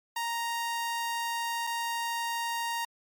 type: tone pair in turn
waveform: sawtooth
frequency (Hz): 932.3 / 932.3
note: A#5 / A#5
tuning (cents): 0 / 0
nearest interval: unison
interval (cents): 0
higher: neither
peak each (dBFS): -26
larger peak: neither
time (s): 0.16-1.67 / 1.67-2.85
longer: first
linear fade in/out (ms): 5
effects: MP3 96 kbps